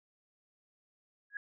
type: tone with exponential growth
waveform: sine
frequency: 1661.2 Hz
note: G#6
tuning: in tune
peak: -32 dBFS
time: 1.3-1.37 s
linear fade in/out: 2 ms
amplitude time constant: 15 ms
effects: none